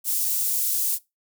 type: high-pass noise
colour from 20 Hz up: white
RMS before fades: -24 dBFS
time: 0.04-0.99 s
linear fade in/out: 50 ms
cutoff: 8000 Hz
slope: 12 dB/octave
effects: noise-tail reverb RT60 0.2 s tail -20 dB re dry